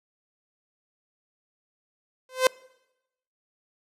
sawtooth tone with exponential growth, 515 Hz, C5, 28 cents flat, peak -9 dBFS, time 2.29-2.47 s, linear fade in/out 2 ms, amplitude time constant 37 ms, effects noise-tail reverb RT60 0.9 s tail -24 dB re dry + low-pass 12000 Hz 12 dB/octave

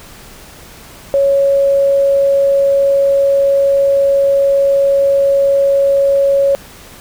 sine tone, 554.4 Hz, C#5, in tune, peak -8 dBFS, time 1.14-6.55 s, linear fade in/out 0 ms, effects pink hiss -37 dBFS RMS until 7 s

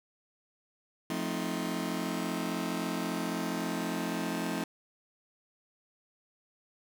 sawtooth chord, F dominant seventh, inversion none, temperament just, 174.61 / 218.3 / 261.9 / 314.3 Hz, F3 / A3 / C4 / Eb4, 0 / -13 / +2 / +18 cents, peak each -33 dBFS, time 1.1-4.64 s, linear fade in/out 2 ms, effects none

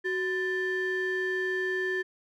triangle ring-modulated tone, 697 Hz, F5, 4 cents flat, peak -22 dBFS, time 0.04-2.03 s, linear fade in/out 20 ms, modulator 1070 Hz, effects none

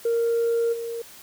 sine tone with level steps, 464.7 Hz, A#4, 5 cents flat, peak -18 / -28 dBFS, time 0.05-1.02 s, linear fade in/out 5 ms, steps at 0.72 s, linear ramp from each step 20 ms, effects tanh soft clip ceiling -17 dBFS + white hiss -46 dBFS RMS until 1.22 s

